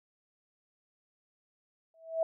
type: tone with exponential growth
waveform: sine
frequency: 652 Hz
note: E5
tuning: 19 cents flat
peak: -23 dBFS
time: 1.94-2.23 s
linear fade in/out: 2 ms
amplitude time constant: 61 ms
effects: none